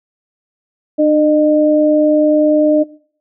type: tone pair together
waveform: sine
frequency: 301.6 / 609 Hz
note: D4 / D#5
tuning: +46 / -37 cents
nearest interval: octave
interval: 1217 cents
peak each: -11 dBFS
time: 0.98-2.84 s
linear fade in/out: 20 ms
effects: noise-tail reverb RT60 0.5 s tail -20 dB re dry